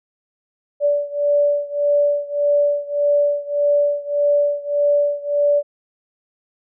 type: beating tone pair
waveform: sine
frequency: 579 / 580.7 Hz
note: D5 / D5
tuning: -25 / -20 cents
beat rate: 1.7 Hz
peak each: -17 / -19 dBFS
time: 0.8-5.63 s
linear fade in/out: 50 ms
effects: none

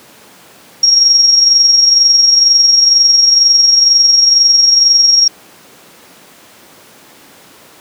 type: tone with amplitude modulation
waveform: sine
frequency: 5588 Hz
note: F8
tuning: in tune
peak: -3 dBFS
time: 0.83-5.28 s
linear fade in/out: 5 ms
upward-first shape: sine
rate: 22.1 Hz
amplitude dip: 45%
effects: pink hiss -40 dBFS RMS until 7.8 s + high-pass 200 Hz 12 dB/octave

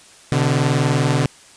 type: tone pair together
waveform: sawtooth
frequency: 126.49 / 146.83 Hz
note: B2 / D3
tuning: +42 / 0 cents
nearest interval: minor third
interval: 258 cents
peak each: -14 dBFS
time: 0.32-1.26 s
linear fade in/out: 0 ms
effects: white hiss -46 dBFS RMS until 1.56 s + resampled to 22050 Hz

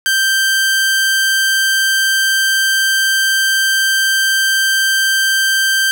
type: tone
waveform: sawtooth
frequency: 1568 Hz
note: G6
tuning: in tune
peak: -8 dBFS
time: 0.06-5.91 s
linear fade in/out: 0 ms
effects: none

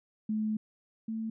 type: tone pair in turn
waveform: sine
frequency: 215.8 / 222.4 Hz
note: A3 / A3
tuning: -33 / +19 cents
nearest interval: minor second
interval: 52 cents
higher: second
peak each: -28 / -32 dBFS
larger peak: first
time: 0.29-0.57 / 1.08-1.3 s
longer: first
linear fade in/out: 5 ms
effects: none

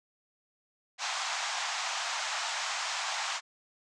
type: band-pass noise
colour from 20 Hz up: pink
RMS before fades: -34 dBFS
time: 0.98-3.41 s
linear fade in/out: 50 ms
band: 710 to 7500 Hz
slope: 48 dB/octave
effects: none

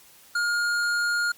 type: tone with hard clipping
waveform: sine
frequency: 1420 Hz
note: F6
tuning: 28 cents sharp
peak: -24 dBFS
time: 0.35-1.32 s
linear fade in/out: 5 ms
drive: 12 dB
effects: white hiss -53 dBFS RMS until 1.37 s + Opus 48 kbps

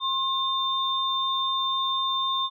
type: tone pair together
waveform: sine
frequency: 1066 / 3602 Hz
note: C6 / A7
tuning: +32 / +40 cents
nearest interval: octave + major sixth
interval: 2108 cents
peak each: -26 / -26 dBFS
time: 0-2.5 s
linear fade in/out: 50 ms
effects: none

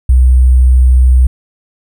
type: tone with sample-and-hold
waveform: sine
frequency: 63.3 Hz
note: B1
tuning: 43 cents sharp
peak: -3 dBFS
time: 0.09-1.27 s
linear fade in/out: 5 ms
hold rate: 8820 Hz
effects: none

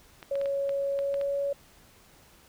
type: clicks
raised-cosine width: 0.3 ms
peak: -26 dBFS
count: 8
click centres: 0.228 / 0.355 / 0.414 / 0.458 / 0.693 / 0.99 / 1.142 / 1.213 s
type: tone with pitch glide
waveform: sine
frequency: 556 to 561.8 Hz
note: C#5 to C#5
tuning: +5 to +23 cents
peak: -26 dBFS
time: 0.31-1.53 s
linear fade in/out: 5 ms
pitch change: +18 cents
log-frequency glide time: 0.9-1.4 s
effects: pink hiss -57 dBFS RMS until 2.48 s

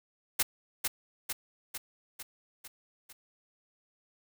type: noise with echo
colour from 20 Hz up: white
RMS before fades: -26 dBFS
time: 0.39-0.43 s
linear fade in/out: 10 ms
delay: 450 ms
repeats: 6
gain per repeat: -4 dB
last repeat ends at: 3.13 s
effects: none

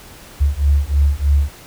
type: beating tone pair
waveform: sine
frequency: 69.8 / 73 Hz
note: C#2 / D2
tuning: +13 / -10 cents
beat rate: 3.2 Hz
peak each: -15 dBFS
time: 0.4-1.5 s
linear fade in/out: 20 ms
effects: pink hiss -40 dBFS RMS until 1.66 s

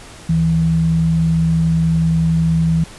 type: tone pair together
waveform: sine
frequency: 72.6 / 163.3 Hz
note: D2 / E3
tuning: -19 / -16 cents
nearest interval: octave + major second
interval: 1403 cents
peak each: -23 / -12 dBFS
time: 0.29-2.84 s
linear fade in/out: 5 ms
effects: pink hiss -38 dBFS RMS until 2.98 s + resampled to 24000 Hz

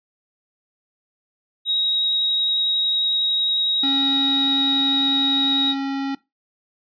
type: tone with vibrato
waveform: sine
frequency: 3800 Hz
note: A#7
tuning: 33 cents sharp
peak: -18 dBFS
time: 1.65-5.75 s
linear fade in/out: 50 ms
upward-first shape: triangle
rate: 11 Hz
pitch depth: 9 cents each way
type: tone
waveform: square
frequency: 273.5 Hz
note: C#4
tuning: 23 cents flat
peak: -23 dBFS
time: 3.83-6.15 s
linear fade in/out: 5 ms
effects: noise-tail reverb RT60 0.2 s tail -20 dB re dry + resampled to 11025 Hz

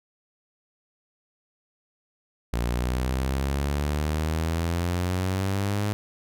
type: exponential sweep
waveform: sawtooth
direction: up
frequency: 58.27 to 104.7 Hz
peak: -20 dBFS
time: 2.53-5.93 s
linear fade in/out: 0 ms
effects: none

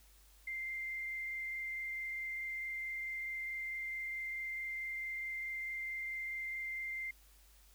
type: tone with frequency modulation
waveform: sine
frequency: 2093 Hz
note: C7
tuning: in tune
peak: -38 dBFS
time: 0.47-7.11 s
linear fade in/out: 5 ms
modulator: 24.6 Hz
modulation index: 0.68
effects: added 50 Hz sine -62 dBFS peak until 7.74 s + white hiss -66 dBFS RMS until 7.74 s

